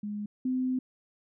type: tone pair in turn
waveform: sine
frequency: 207.7 / 256.3 Hz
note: G#3 / C4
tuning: 0 / -36 cents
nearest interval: major third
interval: 364 cents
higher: second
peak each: -32 / -26 dBFS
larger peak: second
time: 0.03-0.26 / 0.45-0.79 s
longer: second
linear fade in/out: 5 ms
effects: none